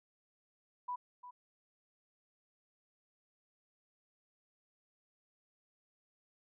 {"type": "tone with echo", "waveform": "sine", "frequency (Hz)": 987.8, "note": "B5", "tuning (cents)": 0, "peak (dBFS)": -36, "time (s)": [0.88, 0.96], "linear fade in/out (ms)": 10, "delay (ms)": 350, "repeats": 1, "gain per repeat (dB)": -12, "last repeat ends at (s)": 1.31, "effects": []}